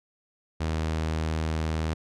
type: tone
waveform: sawtooth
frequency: 79.3 Hz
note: D#2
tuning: 33 cents sharp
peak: -22 dBFS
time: 0.6-1.94 s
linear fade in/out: 10 ms
effects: low-pass 7000 Hz 12 dB/octave